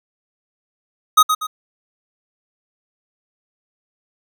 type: tone with echo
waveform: square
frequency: 1255 Hz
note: D#6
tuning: 15 cents sharp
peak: -7 dBFS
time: 1.17-1.23 s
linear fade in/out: 10 ms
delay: 120 ms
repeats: 2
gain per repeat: -8 dB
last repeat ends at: 1.47 s
effects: none